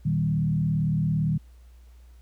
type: tone with frequency modulation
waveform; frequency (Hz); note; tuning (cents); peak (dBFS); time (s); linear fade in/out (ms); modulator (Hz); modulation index
sine; 156.7; D#3; +13; -21; 0.05-1.38; 10; 37.7; 0.93
effects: added 60 Hz sine -47 dBFS peak until 2.21 s + pink hiss -65 dBFS RMS until 2.21 s